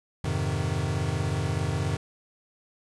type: chord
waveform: square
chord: F minor seventh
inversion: none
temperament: equal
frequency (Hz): 87.31 / 103.83 / 130.81 / 155.56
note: F2 / Ab2 / C3 / Eb3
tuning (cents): 0 / 0 / 0 / 0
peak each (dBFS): -32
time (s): 0.24-1.97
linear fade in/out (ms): 5
effects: resampled to 24000 Hz + 9-bit